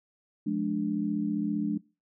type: chord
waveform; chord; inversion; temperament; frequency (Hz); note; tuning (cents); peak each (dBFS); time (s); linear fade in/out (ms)
sine; D diminished; first; just; 176.2 / 211.4 / 293.7; F3 / Ab3 / D4; +16 / +31 / 0; -34 / -29 / -30; 0.46-1.78; 10
effects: noise-tail reverb RT60 0.3 s tail -22 dB re dry